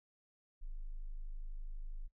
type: tone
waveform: sine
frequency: 26.08 Hz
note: G#0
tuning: 8 cents sharp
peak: -40 dBFS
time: 0.61-2.08 s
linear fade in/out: 20 ms
effects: noise-tail reverb RT60 0.1 s tail -17 dB re dry